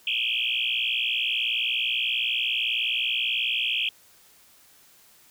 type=tone with frequency modulation; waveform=sine; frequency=2877 Hz; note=F#7; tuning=49 cents flat; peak=-23 dBFS; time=0.07-3.89 s; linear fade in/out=2 ms; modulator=59.2 Hz; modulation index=7.4; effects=white hiss -56 dBFS RMS until 5.3 s